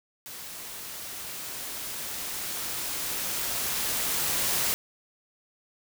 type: noise with level ramp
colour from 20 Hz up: white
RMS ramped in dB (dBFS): -41 to -26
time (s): 0.26-4.74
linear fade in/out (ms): 0
effects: none